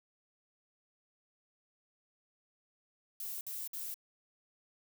violet noise bursts, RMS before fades -41 dBFS, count 3, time 3.2-3.942 s, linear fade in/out 2 ms, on 210 ms, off 56 ms, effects none

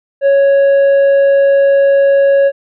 sine tone with tanh clipping, 554.4 Hz, C#5, in tune, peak -7 dBFS, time 0.21-2.52 s, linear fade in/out 50 ms, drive 5 dB, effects none

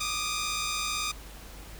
10% pulse tone pair together, 1182 / 1239.8 Hz, D6 / D#6, +11 / -7 cents, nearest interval minor second, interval 82 cents, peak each -25 / -23 dBFS, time 0-1.12 s, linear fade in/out 10 ms, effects added 50 Hz sine -45 dBFS peak until 1.79 s + pink hiss -48 dBFS RMS until 1.79 s

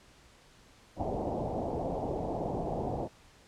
white low-pass noise, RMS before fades -34 dBFS, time 0.96-3.09 s, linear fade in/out 50 ms, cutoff 810 Hz, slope 48 dB/octave, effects pink hiss -59 dBFS RMS until 3.47 s + low-pass 8000 Hz 12 dB/octave

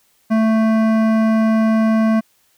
triangle tone with hard clipping, 221.2 Hz, A3, 9 cents sharp, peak -14 dBFS, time 0.3-2.21 s, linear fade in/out 20 ms, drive 18 dB, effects white hiss -59 dBFS RMS until 2.57 s

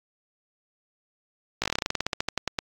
slowing click train, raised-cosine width 0.2 ms, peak -8 dBFS, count 20, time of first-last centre 1.62-2.588 s, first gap 17 ms, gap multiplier 1.11, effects AAC 48 kbps

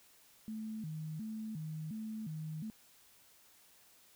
sine tone with vibrato, 184.8 Hz, F#3, 2 cents flat, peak -39 dBFS, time 0.48-2.7 s, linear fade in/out 0 ms, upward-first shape square, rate 1.4 Hz, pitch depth 290 cents each way, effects white hiss -64 dBFS RMS until 4.15 s

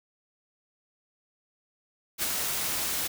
white noise with ADSR envelope, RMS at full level -27 dBFS, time 2.18-3.08 s, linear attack 46 ms, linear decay 24 ms, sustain -3 dB, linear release 13 ms, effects none

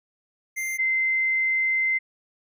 square / sine tone pair in turn, 2091 / 2074 Hz, C7 / C7, -2 / -16 cents, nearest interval unison, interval 14 cents, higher first, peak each -27 / -20 dBFS, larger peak second, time 0.56-0.78 / 0.78-1.99 s, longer second, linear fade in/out 20 ms, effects none

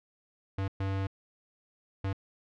square tone bursts at uneven times, 97 Hz, G2, 18 cents flat, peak -30 dBFS, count 3, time 0.58-0.68 / 0.8-1.07 / 2.04-2.13 s, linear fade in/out 5 ms, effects low-pass 3000 Hz 12 dB/octave

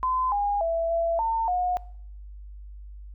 sine tone with pitch steps, 1024 / 815 / 664 / 670 / 904 / 722 Hz, C6 / G#5 / E5 / E5 / A5 / F#5, -38 / -33 / +12 / +28 / +47 / -43 cents, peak -22 dBFS, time 0.03-1.77 s, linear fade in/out 0 ms, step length 290 ms, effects noise-tail reverb RT60 0.7 s tail -22 dB re dry + added 50 Hz sine -39 dBFS peak until 3.14 s

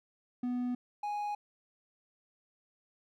triangle tone pair in turn, 246.9 / 829 Hz, B3 / G#5, 0 / -3 cents, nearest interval octave + major sixth, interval 2097 cents, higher second, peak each -29 / -31 dBFS, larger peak first, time 0.43-0.75 / 1.03-1.35 s, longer neither, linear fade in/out 5 ms, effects none

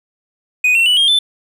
triangle tone with pitch steps, 2489 / 2714 / 2960 / 3228 / 3520 Hz, D#7 / E7 / F#7 / G#7 / A7, 0 / +50 / 0 / -50 / 0 cents, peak -8 dBFS, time 0.64-1.19 s, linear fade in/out 5 ms, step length 110 ms, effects none

